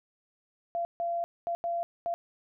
sine tone bursts at uneven times, 685 Hz, F5, 34 cents flat, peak -28 dBFS, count 5, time 0.75-0.85 / 1-1.24 / 1.47-1.55 / 1.64-1.83 / 2.06-2.14 s, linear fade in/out 0 ms, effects none

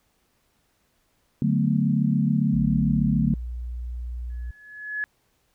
sine chord, B minor seventh, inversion first, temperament equal, 146.83 / 185 / 220 / 246.9 Hz, D3 / F#3 / A3 / B3, 0 / 0 / 0 / 0 cents, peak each -23 / -25 / -23 / -28 dBFS, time 1.42-3.34 s, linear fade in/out 2 ms
sine tone, 60.1 Hz, B1, 46 cents flat, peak -29 dBFS, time 2.53-4.51 s, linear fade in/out 5 ms
sine tone with exponential growth, 1700 Hz, G#6, 40 cents sharp, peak -23 dBFS, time 4.3-5.04 s, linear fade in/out 0 ms, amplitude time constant 160 ms
effects pink hiss -68 dBFS RMS until 5.54 s

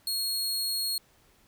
sawtooth tone, 4303 Hz, C8, 48 cents sharp, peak -25 dBFS, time 0.07-0.98 s, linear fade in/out 2 ms, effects pink hiss -63 dBFS RMS until 1.47 s

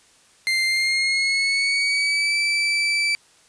30% pulse tone with pitch glide, 2093 to 2322 Hz, C7 to D7, 0 to -20 cents, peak -16 dBFS, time 0.47-3.15 s, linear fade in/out 0 ms, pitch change +180 cents, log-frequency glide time 0.65-2.37 s, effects white hiss -55 dBFS RMS until 3.48 s + resampled to 22050 Hz

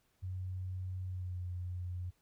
sine tone with pitch glide, 92.5 to 89.71 Hz, F#2 to F2, 0 to +47 cents, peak -37 dBFS, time 0.22-2.11 s, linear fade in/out 20 ms, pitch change -53 cents, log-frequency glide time 1.07-1.38 s, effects pink hiss -75 dBFS RMS until 2.21 s

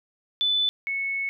sine tone pair in turn, 3498 / 2204 Hz, A7 / C#7, -11 / -11 cents, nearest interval minor sixth, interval 800 cents, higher first, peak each -20 / -25 dBFS, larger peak first, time 0.41-0.69 / 0.87-1.29 s, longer second, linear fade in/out 0 ms, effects none

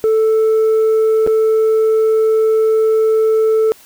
sine tone with dropouts, 440 Hz, A4, in tune, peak -7 dBFS, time 0.04-3.72 s, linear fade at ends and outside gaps 0 ms, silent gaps 1.265-1.274 s, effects tanh soft clip ceiling -9 dBFS + white hiss -44 dBFS RMS until 3.85 s

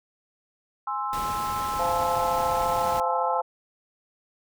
sine chord, Ab augmented, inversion none, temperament equal, 830.6 / 1046.5 / 1318.5 Hz, Ab5 / C6 / E6, 0 / 0 / 0 cents, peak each -31 / -30 / -31 dBFS, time 0.87-3.41 s, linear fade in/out 5 ms
pink noise, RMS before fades -36 dBFS, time 1.13-3 s, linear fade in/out 0 ms
harmonic tone, 173 Hz, F3, 16 cents flat, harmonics 3 / 4 / 5, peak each -29 / -29 / -27 dBFS, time 1.79-3.42 s, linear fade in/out 10 ms
effects none

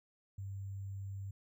sine tone with sample-and-hold, 97.9 Hz, G2, 2 cents flat, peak -40 dBFS, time 0.38-1.31 s, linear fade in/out 5 ms, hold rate 7350 Hz, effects none

